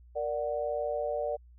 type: chord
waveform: sine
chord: Bb augmented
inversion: none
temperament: equal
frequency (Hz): 466.2 / 587.3 / 740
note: Bb4 / D5 / F#5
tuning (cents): 0 / 0 / 0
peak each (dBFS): -35 / -31 / -37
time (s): 0.15-1.37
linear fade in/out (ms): 20
effects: added 60 Hz sine -52 dBFS peak until 1.58 s